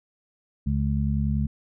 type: harmonic tone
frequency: 70.5 Hz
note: C#2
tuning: 30 cents sharp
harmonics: 1 / 2 / 3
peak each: -25 / -26 / -27 dBFS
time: 0.66-1.47 s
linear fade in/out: 10 ms
effects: none